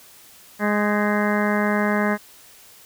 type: harmonic tone with a mistuned harmonic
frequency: 207.7 Hz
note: G#3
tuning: in tune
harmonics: 1 / 2 / 3 / 4 / 5 / 6 / 7 / 8 / 9 / 10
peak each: -21 / -27 / -26 / -30 / -30 / -31 / -32 / -29 / -31 / -33 dBFS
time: 0.59-2.18 s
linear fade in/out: 50 ms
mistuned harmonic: 7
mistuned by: +76 cents
effects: white hiss -48 dBFS RMS until 2.85 s